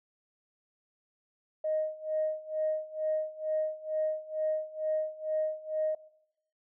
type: tone with tremolo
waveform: sine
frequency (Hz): 622.3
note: D#5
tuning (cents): 0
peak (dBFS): -25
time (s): 1.64-5.95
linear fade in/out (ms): 5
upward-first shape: sine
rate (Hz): 2.2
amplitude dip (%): 90
effects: noise-tail reverb RT60 0.8 s tail -20 dB re dry + tanh soft clip ceiling -21 dBFS